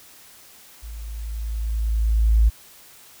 sine tone with level ramp, 55 Hz, A1, in tune, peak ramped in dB -33 to -11 dBFS, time 0.82-2.5 s, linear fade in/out 20 ms, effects white hiss -48 dBFS RMS until 3.2 s

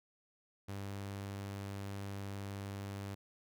sawtooth tone, 99.3 Hz, G2, 23 cents sharp, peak -37 dBFS, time 0.68-3.15 s, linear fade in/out 10 ms, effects none

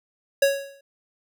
square tone with exponential decay, 554.4 Hz, C#5, in tune, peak -14 dBFS, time 0.42-0.81 s, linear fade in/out 5 ms, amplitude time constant 83 ms, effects none

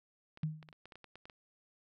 clicks, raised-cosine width 0.3 ms, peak -36 dBFS, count 12, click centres 0.374 / 0.433 / 0.628 / 0.688 / 0.728 / 0.856 / 0.922 / 0.956 / 1.043 / 1.156 / 1.255 / 1.298 s
sine tone with exponential decay, 155.56 Hz, D#3, in tune, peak -29 dBFS, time 0.43-0.72 s, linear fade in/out 5 ms, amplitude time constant 62 ms
effects none

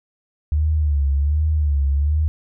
sine tone with vibrato, 73.42 Hz, D2, in tune, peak -15 dBFS, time 0.52-2.28 s, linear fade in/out 0 ms, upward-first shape sine, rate 1.3 Hz, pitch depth 100 cents each way, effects none

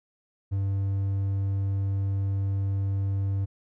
triangle tone, 98 Hz, G2, in tune, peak -22 dBFS, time 0.51-3.46 s, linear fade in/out 20 ms, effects none

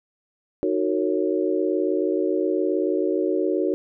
sine chord, D# minor seventh, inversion none, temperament equal with one note detuned, 311.1 / 370 / 457.1 / 554.4 Hz, D#4 / F#4 / A#4 / C#5, 0 / 0 / -34 / 0 cents, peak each -25 / -23 / -27 / -28 dBFS, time 0.63-3.74 s, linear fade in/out 0 ms, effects none

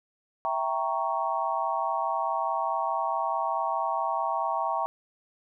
sine chord, E diminished seventh, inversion none, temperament equal, 659.3 / 784 / 932.3 / 1108.7 Hz, E5 / G5 / Bb5 / Db6, 0 / 0 / 0 / 0 cents, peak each -32 / -31 / -30 / -31 dBFS, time 0.45-4.86 s, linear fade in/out 0 ms, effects none

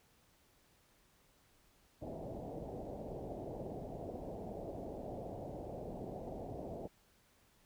white low-pass noise, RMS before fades -45 dBFS, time 2.01-6.88 s, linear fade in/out 20 ms, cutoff 730 Hz, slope 48 dB/octave, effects pink hiss -70 dBFS RMS until 7.65 s

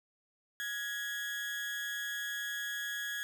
35% pulse tone with amplitude modulation, 1667 Hz, G#6, 6 cents sharp, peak -31 dBFS, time 0.6-3.23 s, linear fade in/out 0 ms, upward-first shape sine, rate 231 Hz, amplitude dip 60%, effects none

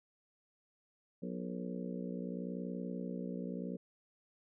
harmonic tone with a mistuned harmonic, 60.8 Hz, B1, 26 cents flat, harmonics 3 / 4 / 5 / 6 / 7 / 8 / 9, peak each -41 / -43 / -49 / -52 / -49 / -49 / -51 dBFS, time 1.22-3.77 s, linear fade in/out 10 ms, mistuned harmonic 7, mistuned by +45 cents, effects none

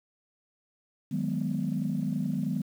sine chord, G# minor seventh, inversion second, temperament equal, 155.56 / 185 / 207.7 / 246.9 Hz, D#3 / F#3 / G#3 / B3, 0 / 0 / 0 / 0 cents, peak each -32 dBFS, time 1.11-2.62 s, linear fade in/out 10 ms, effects tanh soft clip ceiling -19 dBFS + 9-bit

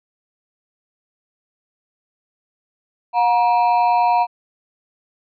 triangle ring-modulated tone, 834 Hz, G#5, 7 cents sharp, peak -8 dBFS, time 3.13-4.27 s, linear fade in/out 50 ms, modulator 115 Hz, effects resampled to 11025 Hz

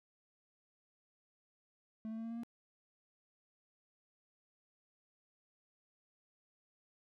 triangle tone with pitch steps, 220 / 222.8 / 225.7 / 228.5 / 231.5 / 234.4 Hz, A3 / A3 / A3 / A#3 / A#3 / A#3, 0 / +22 / +44 / -34 / -12 / +10 cents, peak -38 dBFS, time 2.05-2.434 s, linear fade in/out 0 ms, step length 64 ms, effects none

